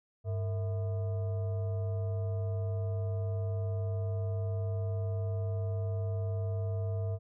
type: tone with frequency modulation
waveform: sine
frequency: 100.2 Hz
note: G2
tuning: 38 cents sharp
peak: -30 dBFS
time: 0.24-7.19 s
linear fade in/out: 50 ms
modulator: 557 Hz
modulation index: 0.45
effects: none